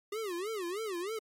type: tone with vibrato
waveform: square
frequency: 392 Hz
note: G4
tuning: in tune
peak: -35 dBFS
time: 0.12-1.19 s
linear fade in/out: 5 ms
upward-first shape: sine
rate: 3.2 Hz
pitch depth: 240 cents each way
effects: MP3 64 kbps